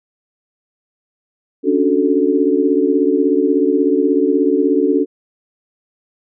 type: chord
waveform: sine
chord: D major seventh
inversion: third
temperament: equal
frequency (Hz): 277.2 / 293.7 / 370 / 440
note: C#4 / D4 / F#4 / A4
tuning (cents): 0 / 0 / 0 / 0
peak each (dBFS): -17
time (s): 1.63-5.06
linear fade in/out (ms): 50
effects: none